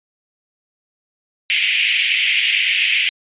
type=band-pass noise; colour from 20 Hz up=white; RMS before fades=-17 dBFS; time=1.5-3.09 s; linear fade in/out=0 ms; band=2100 to 3100 Hz; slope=48 dB/octave; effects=resampled to 8000 Hz